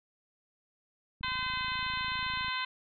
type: click train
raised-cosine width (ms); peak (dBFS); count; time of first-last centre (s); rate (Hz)
5; -35; 36; 1.21-2.483; 27.5
type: harmonic tone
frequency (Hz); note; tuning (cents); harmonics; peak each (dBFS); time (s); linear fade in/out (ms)
512; C5; -38; 2 / 3 / 4 / 5 / 6 / 7 / 8; -36 / -38 / -39 / -40 / -41 / -41 / -42; 1.23-2.65; 5
effects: none